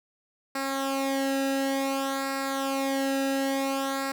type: tone with flanger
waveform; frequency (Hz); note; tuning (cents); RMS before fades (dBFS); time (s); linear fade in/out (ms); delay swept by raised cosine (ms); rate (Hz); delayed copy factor
sawtooth; 271.5; C#4; -36; -28; 0.55-4.12; 5; 0.31 to 0.91; 0.56; -0.7
effects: none